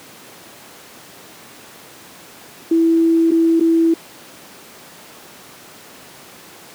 sine tone with dropouts, 329.6 Hz, E4, in tune, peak -10 dBFS, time 2.71-3.94 s, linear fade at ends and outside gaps 5 ms, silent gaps 3.309-3.316 / 3.598-3.607 s, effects pink hiss -40 dBFS RMS until 6.74 s + high-pass 200 Hz 12 dB/octave

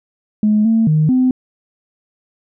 sine tone with pitch steps, 212.1 / 224.8 / 154.4 / 255.6 Hz, G#3 / A3 / D#3 / C4, +37 / +37 / -13 / -40 cents, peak -9 dBFS, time 0.43-1.31 s, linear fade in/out 2 ms, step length 220 ms, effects tanh soft clip ceiling -5 dBFS

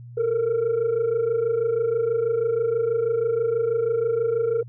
sine tone pair together, 440 / 466.2 Hz, A4 / A#4, 0 / 0 cents, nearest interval minor second, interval 100 cents, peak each -23 / -19 dBFS, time 0.17-4.63 s, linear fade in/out 10 ms, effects tanh soft clip ceiling -17 dBFS + added 120 Hz sine -38 dBFS peak until 4.68 s

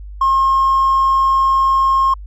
sine tone with hard clipping, 1073 Hz, C6, 43 cents sharp, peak -11 dBFS, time 0.21-2.14 s, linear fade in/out 5 ms, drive 1 dB, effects added 50 Hz sine -29 dBFS peak until 2.26 s

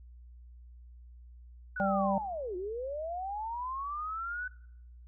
sine linear two-way sweep, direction down then up, 1508 to 349.2 to 1508 Hz, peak -34 dBFS, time 1.76-4.48 s, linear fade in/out 5 ms, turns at 2.56 s
harmonic tone, 196 Hz, G3, in tune, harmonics 1 / 3 / 4, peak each -31 / -31 / -31 dBFS, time 1.8-2.18 s, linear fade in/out 0 ms
effects noise-tail reverb RT60 0.8 s tail -24 dB re dry + added 60 Hz sine -49 dBFS peak until 5.07 s

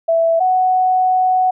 sine tone pair in turn, 661 / 741.9 Hz, E5 / F#5, +5 / +4 cents, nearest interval major second, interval 199 cents, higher second, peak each -11 / -11 dBFS, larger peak neither, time 0.08-0.4 / 0.4-1.51 s, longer second, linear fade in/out 10 ms, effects none

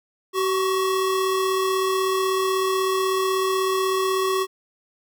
square tone pair together, 380.4 / 1105 Hz, F#4 / C#6, +48 / -6 cents, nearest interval octave + tritone, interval 1846 cents, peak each -22 / -26 dBFS, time 0.33-4.47 s, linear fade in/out 50 ms, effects none

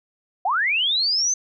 sine linear sweep, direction up, 681 to 6280 Hz, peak -18 dBFS, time 0.45-1.34 s, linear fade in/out 5 ms, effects none

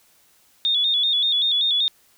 sine tone with vibrato, 3533 Hz, A7, 6 cents sharp, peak -17 dBFS, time 0.65-1.88 s, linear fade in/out 0 ms, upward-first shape square, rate 5.2 Hz, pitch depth 62 cents each way, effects white hiss -58 dBFS RMS until 2.17 s

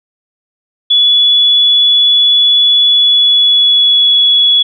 sine tone with pitch glide, 3416 to 3381 Hz, G#7 to G#7, +48 to +30 cents, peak -5 dBFS, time 0.9-4.63 s, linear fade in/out 10 ms, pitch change -18 cents, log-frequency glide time 2.86-4.17 s, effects none

